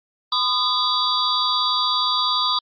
sine tone cluster, 1013 / 1230 / 3458 / 3819 / 4659 Hz, B5 / D#6 / A7 / A#7 / D8, +44 / -20 / -31 / +41 / -15 cents, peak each -24 dBFS, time 0.32-2.59 s, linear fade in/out 5 ms, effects MP3 32 kbps

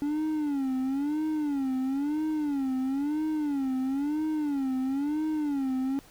triangle tone with vibrato, 284.5 Hz, C#4, 45 cents sharp, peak -24 dBFS, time 0.02-5.99 s, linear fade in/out 0 ms, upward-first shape sine, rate 1 Hz, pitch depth 160 cents each way, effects pink hiss -55 dBFS RMS until 6.1 s

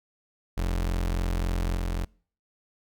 35% pulse tone with level steps, 43.65 Hz, F1, in tune, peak -23 / -25 dBFS, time 0.57-2.05 s, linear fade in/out 10 ms, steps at 1.75 s, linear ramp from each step 20 ms, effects noise-tail reverb RT60 0.5 s tail -26 dB re dry

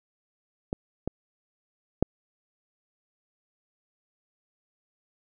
clicks, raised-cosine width 2 ms, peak -15 / -15 / -6 dBFS, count 3, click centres 0.729 / 1.076 / 2.026 s, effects none

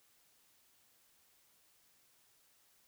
silence, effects white hiss -70 dBFS RMS until 2.87 s

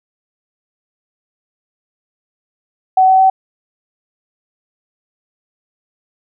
sine tone with pitch steps, 753 / 757.8 / 762.6 Hz, F#5 / F#5 / G5, +30 / +41 / -48 cents, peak -6 dBFS, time 2.97-3.3 s, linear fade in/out 5 ms, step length 110 ms, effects none

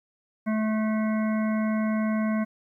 harmonic tone, 217.2 Hz, A3, 22 cents flat, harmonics 1 / 3 / 5 / 7 / 9 / 10, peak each -23 / -33 / -37 / -40 / -42 / -43 dBFS, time 0.46-2.45 s, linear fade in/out 20 ms, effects 11-bit

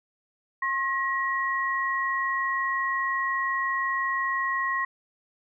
sine tone pair together, 1074.4 / 1900 Hz, C6 / A#6, +46 / +33 cents, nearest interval minor seventh, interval 987 cents, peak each -27 dBFS, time 0.62-4.85 s, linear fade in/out 5 ms, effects none

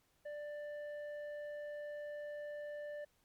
square tone with low-pass filter, 590 Hz, D5, 8 cents sharp, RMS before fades -45 dBFS, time 0.25-3.05 s, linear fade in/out 10 ms, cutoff 1300 Hz, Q 2.8, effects pink hiss -75 dBFS RMS until 3.24 s + MP3 96 kbps

